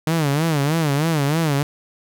sawtooth tone with vibrato, 152 Hz, D#3, 40 cents flat, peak -13 dBFS, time 0.07-1.63 s, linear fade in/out 2 ms, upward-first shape sine, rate 3.2 Hz, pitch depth 160 cents each way, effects none

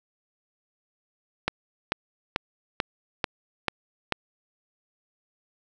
click train, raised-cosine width 0.3 ms, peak -7 dBFS, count 7, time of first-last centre 1.48-4.123 s, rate 2.27 Hz, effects none

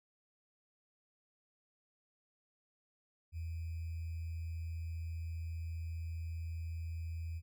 sine tone with sample-and-hold, 82.41 Hz, E2, in tune, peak -38 dBFS, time 3.32-7.42 s, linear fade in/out 50 ms, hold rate 2450 Hz, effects none

